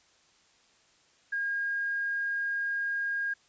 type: tone with tanh clipping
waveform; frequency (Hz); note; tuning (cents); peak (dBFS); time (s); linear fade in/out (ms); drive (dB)
triangle; 1624; G#6; -39; -28; 1.32-3.34; 10; 3
effects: white hiss -64 dBFS RMS until 3.48 s + resampled to 16000 Hz